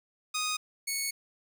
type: tone pair in turn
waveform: 10% pulse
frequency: 1244.5 / 2212 Hz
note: D#6 / C#7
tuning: 0 / -4 cents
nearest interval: minor seventh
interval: 996 cents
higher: second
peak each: -21 dBFS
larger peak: neither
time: 0.34-0.57 / 0.87-1.11 s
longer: second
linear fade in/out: 10 ms
effects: none